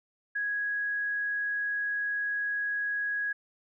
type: tone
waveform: sine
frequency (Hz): 1661.2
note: G#6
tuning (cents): 0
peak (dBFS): -28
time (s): 0.35-3.33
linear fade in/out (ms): 10
effects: none